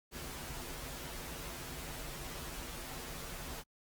pink noise with comb filter, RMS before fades -44 dBFS, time 0.11-3.64 s, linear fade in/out 50 ms, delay 9.8 ms, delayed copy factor -0.8, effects Opus 48 kbps

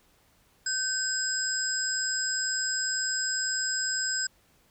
sine tone cluster, 1542 / 5040 / 7610 Hz, G6 / D#8 / A#8, -29 / +21 / +35 cents, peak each -31 dBFS, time 0.66-4.27 s, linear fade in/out 5 ms, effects pink hiss -64 dBFS RMS until 4.7 s

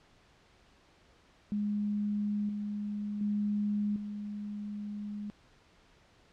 sine tone with level steps, 207.1 Hz, G#3, 5 cents flat, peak -29 / -33 / -28 / -36 dBFS, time 1.52-5.3 s, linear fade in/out 0 ms, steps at 2.49 / 3.21 / 3.96 s, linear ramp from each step 2 ms, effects pink hiss -63 dBFS RMS until 6.32 s + low-pass 5000 Hz 12 dB/octave

